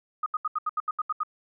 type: tone bursts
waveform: sine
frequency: 1245 Hz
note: D#6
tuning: 1 cent sharp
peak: -24 dBFS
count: 10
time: 0.23-1.234 s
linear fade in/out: 5 ms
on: 32 ms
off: 76 ms
effects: none